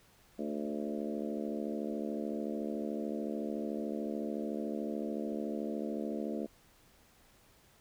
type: harmonic tone with a mistuned harmonic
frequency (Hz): 73.7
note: D2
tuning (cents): +7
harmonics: 3 / 4 / 5 / 6 / 7 / 8 / 9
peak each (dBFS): -38 / -40 / -42 / -44 / -45 / -46 / -47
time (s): 0.38-6.47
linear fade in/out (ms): 20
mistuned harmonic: 7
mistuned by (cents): +16
effects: pink hiss -64 dBFS RMS until 7.8 s